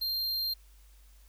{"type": "tone", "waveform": "square", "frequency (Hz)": 4186, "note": "C8", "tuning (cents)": 0, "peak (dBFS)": -30, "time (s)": [0.01, 0.54], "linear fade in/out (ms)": 10, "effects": ["added 50 Hz sine -54 dBFS peak until 1.28 s", "white hiss -65 dBFS RMS until 1.28 s"]}